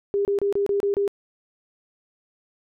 sine tone bursts, 401.9 Hz, G4, 43 cents sharp, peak -19 dBFS, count 7, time 0.14-1.078 s, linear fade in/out 0 ms, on 110 ms, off 28 ms, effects none

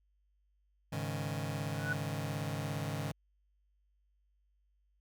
sawtooth chord, Ab suspended fourth, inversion none, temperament just, 103.83 / 138.43 / 155.74 Hz, Ab2 / Db3 / Eb3, 0 / -2 / +2 cents, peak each -36 / -35 / -35 dBFS, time 0.92-3.12 s, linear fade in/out 10 ms
sine tone with exponential growth, 1480 Hz, F#6, in tune, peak -29 dBFS, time 1.69-1.93 s, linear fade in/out 5 ms, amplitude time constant 52 ms
effects added 50 Hz sine -70 dBFS peak until 5 s

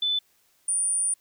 sine tone pair in turn, 3505 / 9357 Hz, A7 / D9, -7 / -7 cents, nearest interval octave + perfect fourth, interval 1700 cents, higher second, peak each -22 dBFS, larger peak neither, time 0.02-0.19 / 0.68-1.14 s, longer second, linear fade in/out 5 ms, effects white hiss -65 dBFS RMS until 1.2 s

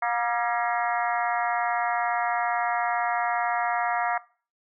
harmonic tone with a mistuned harmonic, 237.7 Hz, A#3, 34 cents sharp, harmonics 3 / 4 / 5 / 6 / 7 / 8 / 9, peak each -27 / -29 / -31 / -33 / -34 / -35 / -36 dBFS, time 0.02-4.18 s, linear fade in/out 5 ms, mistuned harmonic 6, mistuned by -67 cents, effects noise-tail reverb RT60 0.4 s tail -21 dB re dry

